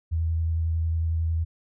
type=tone with vibrato; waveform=sine; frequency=81.7 Hz; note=E2; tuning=15 cents flat; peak=-22 dBFS; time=0.11-1.45 s; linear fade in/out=20 ms; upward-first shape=sine; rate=11 Hz; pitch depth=16 cents each way; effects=none